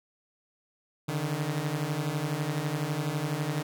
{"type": "beating tone pair", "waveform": "sawtooth", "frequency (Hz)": [143, 155], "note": ["D3", "D#3"], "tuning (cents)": [-46, -6], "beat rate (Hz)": 12, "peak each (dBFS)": [-28, -27], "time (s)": [1.08, 3.63], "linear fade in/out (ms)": 10, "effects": []}